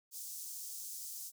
pink high-pass noise, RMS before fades -45 dBFS, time 0.11-1.32 s, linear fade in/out 50 ms, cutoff 5900 Hz, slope 24 dB/octave, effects none

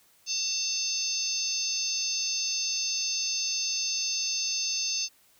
harmonic tone with a mistuned harmonic, 896 Hz, A5, 31 cents sharp, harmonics 3 / 4 / 5 / 6 / 7, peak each -38 / -40 / -33 / -32 / -31 dBFS, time 0.26-5.09 s, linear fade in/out 50 ms, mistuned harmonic 6, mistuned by -53 cents, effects white hiss -62 dBFS RMS until 5.39 s

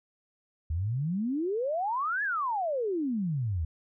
sine exponential two-way sweep, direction up then down, 74.8 to 1740 to 74.8 Hz, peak -27 dBFS, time 0.7-3.65 s, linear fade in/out 5 ms, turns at 2.23 s, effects none

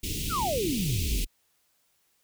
pink band-stop noise, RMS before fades -32 dBFS, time 0.03-1.25 s, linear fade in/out 10 ms, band 400 to 2400 Hz, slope 48 dB/octave
sine exponential sweep, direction down, 1516 to 31.18 Hz, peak -26 dBFS, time 0.29-1.27 s, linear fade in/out 50 ms
effects white hiss -70 dBFS RMS until 2.23 s

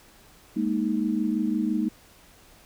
sine chord, Ab suspended second, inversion none, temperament just, 207.7 / 233.6 / 311.5 Hz, Ab3 / Bb3 / Eb4, 0 / +4 / +2 cents, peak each -27 dBFS, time 0.56-1.89 s, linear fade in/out 10 ms, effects pink hiss -54 dBFS RMS until 2.65 s

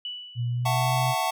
sine tone with exponential decay, 2960 Hz, F#7, in tune, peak -29 dBFS, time 0.05-0.84 s, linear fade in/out 2 ms, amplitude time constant 170 ms
sine tone with pitch glide, 120 to 127.87 Hz, B2 to C3, -49 to -39 cents, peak -24 dBFS, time 0.35-1.15 s, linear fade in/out 50 ms, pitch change +110 cents, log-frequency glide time 0.47-0.93 s
square chord, F# minor seventh, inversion third, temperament just, 666 / 740 / 888 / 1110 Hz, E5 / F#5 / A5 / C#6, +18 / 0 / +16 / +2 cents, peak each -32 / -29 / -29 / -32 dBFS, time 0.65-1.31 s, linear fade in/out 10 ms
effects none

